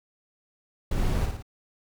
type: noise with echo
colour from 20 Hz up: brown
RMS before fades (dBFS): -26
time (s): 0.91-1.26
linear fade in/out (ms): 5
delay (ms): 55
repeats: 3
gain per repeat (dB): -4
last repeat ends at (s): 1.425
effects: none